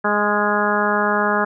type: harmonic tone with a mistuned harmonic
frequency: 207.7 Hz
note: G#3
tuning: in tune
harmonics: 1 / 2 / 3 / 4 / 5 / 6 / 7 / 8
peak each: -24 / -24 / -24 / -24 / -24 / -24 / -24 / -24 dBFS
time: 0.04-1.45 s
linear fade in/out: 10 ms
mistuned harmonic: 7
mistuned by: -23 cents
effects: none